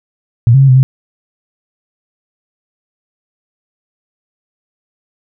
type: tone with pitch steps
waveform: sine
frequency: 116.9 / 135.5 / 136.3 / 128.6 / 132.3 Hz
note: A#2 / C#3 / C#3 / C3 / C3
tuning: +5 / -39 / -29 / -30 / +20 cents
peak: -3 dBFS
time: 0.47-0.83 s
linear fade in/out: 0 ms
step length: 72 ms
effects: none